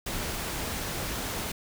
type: noise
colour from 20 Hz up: pink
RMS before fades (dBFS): -33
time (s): 0.06-1.52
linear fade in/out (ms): 5
effects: none